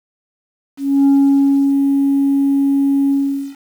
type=tone with ADSR envelope; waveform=sine; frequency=277.2 Hz; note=C#4; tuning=in tune; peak=-5 dBFS; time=0.77-3.56 s; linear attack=290 ms; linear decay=660 ms; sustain=-5 dB; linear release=450 ms; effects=tanh soft clip ceiling -7 dBFS + 7-bit